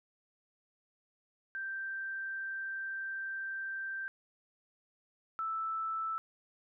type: tone pair in turn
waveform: sine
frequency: 1568 / 1318.5 Hz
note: G6 / E6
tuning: 0 / 0 cents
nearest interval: minor third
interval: 300 cents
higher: first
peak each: -36 / -33 dBFS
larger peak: second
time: 1.55-4.08 / 5.39-6.18 s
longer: first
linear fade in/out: 0 ms
effects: none